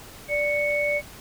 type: tone pair together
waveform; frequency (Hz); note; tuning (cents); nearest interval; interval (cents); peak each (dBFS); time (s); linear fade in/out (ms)
sine; 586.9 / 2217; D5 / C#7; -1 / 0; octave + major seventh; 2301; -24; 0.28-1.02; 50
effects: pink hiss -44 dBFS RMS until 1.2 s